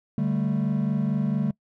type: chord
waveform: triangle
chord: D suspended fourth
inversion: none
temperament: just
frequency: 146.83 / 195.78 / 220.2 Hz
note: D3 / G3 / A3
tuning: 0 / -2 / +2 cents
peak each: -24 dBFS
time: 0.18-1.51 s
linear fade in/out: 2 ms
effects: noise-tail reverb RT60 0.1 s tail -24 dB re dry + tanh soft clip ceiling -12 dBFS